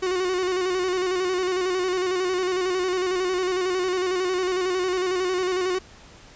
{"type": "tone with vibrato", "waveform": "45% pulse", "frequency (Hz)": 367.4, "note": "F#4", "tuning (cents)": -12, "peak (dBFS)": -22, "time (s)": [0.02, 5.79], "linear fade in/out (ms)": 10, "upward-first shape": "square", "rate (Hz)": 11, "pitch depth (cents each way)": 39, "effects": ["pink hiss -48 dBFS RMS until 6.35 s", "resampled to 16000 Hz"]}